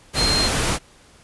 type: tone in noise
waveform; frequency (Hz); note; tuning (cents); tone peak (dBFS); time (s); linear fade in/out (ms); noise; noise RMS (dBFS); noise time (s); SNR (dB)
sine; 4186; C8; 0; -19; 0.15-0.5; 50; pink; -21; 0.13-0.79; -1
effects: pink hiss -51 dBFS RMS until 1.23 s + resampled to 24000 Hz